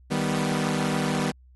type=chord; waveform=sawtooth; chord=Eb augmented; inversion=none; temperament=equal; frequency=155.56 / 196 / 246.9 Hz; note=Eb3 / G3 / B3; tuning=0 / 0 / 0 cents; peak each=-24 dBFS; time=0.1-1.32 s; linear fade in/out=20 ms; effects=added 63 Hz sine -50 dBFS peak until 1.55 s + AAC 32 kbps